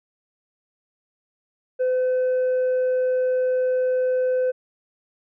triangle tone with tanh clipping, 509 Hz, C5, 48 cents flat, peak -19 dBFS, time 1.79-4.52 s, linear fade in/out 20 ms, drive 7 dB, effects none

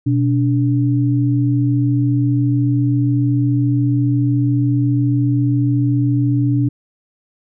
sine tone pair together, 123.66 / 289.4 Hz, B2 / D4, +3 / -25 cents, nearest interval octave + minor third, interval 1472 cents, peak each -14 / -17 dBFS, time 0.06-6.69 s, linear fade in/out 10 ms, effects none

